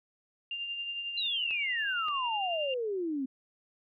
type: tone with tremolo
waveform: sine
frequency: 2794 Hz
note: F7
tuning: in tune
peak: -32 dBFS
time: 0.51-2.74 s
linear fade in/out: 2 ms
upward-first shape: triangle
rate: 11 Hz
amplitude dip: 45%
type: exponential sweep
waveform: sine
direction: down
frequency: 4096 to 256.3 Hz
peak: -30 dBFS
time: 1.17-3.26 s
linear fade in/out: 10 ms
type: clicks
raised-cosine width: 0.3 ms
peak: -31 dBFS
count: 2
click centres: 1.509 / 2.084 s
effects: none